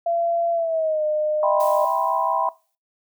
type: tone with pitch glide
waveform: sine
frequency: 680 to 609.3 Hz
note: F5 to D#5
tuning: -46 to -36 cents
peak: -19 dBFS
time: 0.06-1.85 s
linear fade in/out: 5 ms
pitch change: -190 cents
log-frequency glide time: 0.52-1.04 s
type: chord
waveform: sine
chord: C major seventh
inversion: first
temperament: just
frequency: 654.1 / 784.9 / 981.1 / 1046.5 Hz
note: E5 / G5 / B5 / C6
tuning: -14 / +2 / -12 / 0 cents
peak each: -25 / -25 / -23 / -26 dBFS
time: 1.43-2.49 s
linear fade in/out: 2 ms
type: noise with exponential decay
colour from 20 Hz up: blue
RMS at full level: -36 dBFS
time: 1.6-2.75 s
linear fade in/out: 1 ms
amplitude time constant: 250 ms
effects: noise-tail reverb RT60 0.3 s tail -19 dB re dry